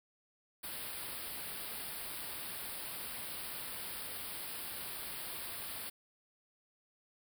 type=band-stop noise; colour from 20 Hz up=white; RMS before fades=-43 dBFS; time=0.63-5.9 s; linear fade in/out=10 ms; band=5000 to 8500 Hz; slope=96 dB/octave; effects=none